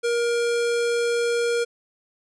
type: tone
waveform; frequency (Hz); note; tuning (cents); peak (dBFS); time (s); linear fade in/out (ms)
square; 472.2; A#4; +22; -21; 0.03-1.65; 20
effects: resampled to 24000 Hz